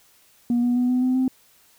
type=tone with pitch steps; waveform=sine; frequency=239.8 / 243.6 / 247.4 / 251.3 / 255.2 / 259.2 Hz; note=A#3 / B3 / B3 / B3 / C4 / C4; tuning=+49 / -24 / +3 / +30 / -43 / -16 cents; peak=-16 dBFS; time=0.5-1.28 s; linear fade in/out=2 ms; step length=130 ms; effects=tanh soft clip ceiling -15 dBFS + white hiss -57 dBFS RMS until 1.78 s